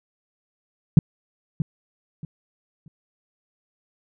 sine tone with echo, 154.9 Hz, D#3, 7 cents flat, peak -6 dBFS, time 0.97-0.99 s, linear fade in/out 2 ms, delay 630 ms, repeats 3, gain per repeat -12 dB, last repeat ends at 2.88 s, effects none

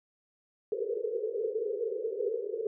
pink band-pass noise, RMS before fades -33 dBFS, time 0.72-2.67 s, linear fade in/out 2 ms, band 400 to 490 Hz, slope 96 dB/octave, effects none

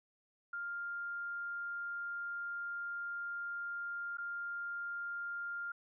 sine tone with dropouts, 1400 Hz, F6, 4 cents sharp, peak -38 dBFS, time 0.53-5.72 s, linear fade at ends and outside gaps 5 ms, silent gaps 4.172-4.182 s, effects none

